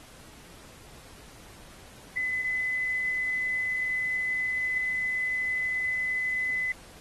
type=tone with quantisation; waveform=sine; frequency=2015 Hz; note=B6; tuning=34 cents sharp; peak=-26 dBFS; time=2.17-6.72 s; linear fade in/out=2 ms; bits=9; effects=pink hiss -51 dBFS RMS until 7 s + AAC 32 kbps